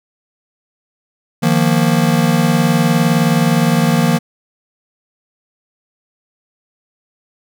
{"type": "chord", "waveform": "square", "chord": "Eb suspended second", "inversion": "none", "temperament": "just", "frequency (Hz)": [155.56, 175.01, 233.3], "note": ["Eb3", "F3", "Bb3"], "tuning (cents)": [0, 4, 2], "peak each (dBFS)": -16, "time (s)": [1.42, 4.19], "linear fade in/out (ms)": 20, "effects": []}